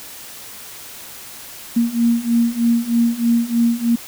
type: beating tone pair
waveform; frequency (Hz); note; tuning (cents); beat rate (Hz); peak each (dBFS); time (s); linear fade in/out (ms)
sine; 232.2 / 235.4; A#3 / A#3; -7 / +17; 3.2; -18 / -16; 1.76-3.96; 10
effects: white hiss -36 dBFS RMS until 4.07 s